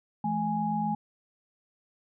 sine tone cluster, 166.8 / 214.6 / 831 Hz, E3 / A3 / G#5, +21 / -43 / +1 cents, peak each -34 / -30 / -29 dBFS, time 0.24-0.95 s, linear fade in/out 5 ms, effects none

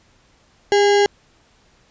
sine tone with sample-and-hold, 404.7 Hz, G#4, 45 cents flat, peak -11 dBFS, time 0.72-1.06 s, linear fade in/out 0 ms, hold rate 1225 Hz, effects pink hiss -56 dBFS RMS until 1.9 s + resampled to 16000 Hz

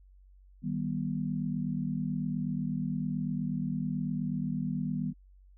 sine chord, Eb augmented, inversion none, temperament just, 155.56 / 194.45 / 243.1 Hz, Eb3 / G3 / B3, 0 / -14 / -27 cents, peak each -34 dBFS, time 0.62-5.14 s, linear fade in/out 50 ms, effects added 47 Hz sine -54 dBFS peak until 5.57 s

